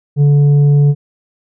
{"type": "tone with tanh clipping", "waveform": "triangle", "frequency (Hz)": 144.3, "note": "D3", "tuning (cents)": -30, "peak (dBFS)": -7, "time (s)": [0.16, 0.95], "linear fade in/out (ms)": 50, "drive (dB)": 9, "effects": []}